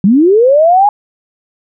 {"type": "linear sweep", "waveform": "sine", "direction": "up", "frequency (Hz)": [178.7, 842], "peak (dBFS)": -4, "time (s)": [0.04, 0.89], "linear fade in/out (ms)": 2, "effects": []}